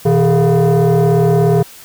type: tone with frequency modulation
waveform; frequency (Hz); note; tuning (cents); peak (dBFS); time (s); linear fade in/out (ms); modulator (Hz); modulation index
sine; 124; B2; +7; -6; 0.05-1.63; 10; 285; 1.6
effects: tanh soft clip ceiling -7 dBFS + white hiss -38 dBFS RMS until 1.84 s